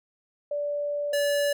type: tone pair in turn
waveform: sine / square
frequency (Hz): 582 / 576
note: D5 / D5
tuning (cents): -16 / -34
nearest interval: unison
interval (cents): 18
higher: first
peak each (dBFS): -26 / -23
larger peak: second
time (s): 0.51-1.13 / 1.13-1.53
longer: first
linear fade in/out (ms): 5
effects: none